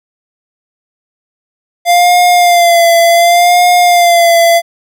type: tone with vibrato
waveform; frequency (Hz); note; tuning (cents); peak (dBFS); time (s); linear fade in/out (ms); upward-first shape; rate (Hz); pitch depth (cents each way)
square; 694; F5; -11; -5; 1.85-4.62; 50; sine; 0.68; 45
effects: none